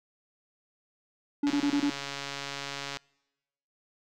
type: tone bursts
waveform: triangle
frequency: 287.3 Hz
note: D4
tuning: 38 cents flat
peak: -21 dBFS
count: 5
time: 1.43-1.9 s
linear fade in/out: 5 ms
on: 74 ms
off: 25 ms
type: click train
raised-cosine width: 0.2 ms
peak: -18 dBFS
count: 211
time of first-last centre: 1.47-2.97 s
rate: 140 Hz
effects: noise-tail reverb RT60 1.0 s tail -26 dB re dry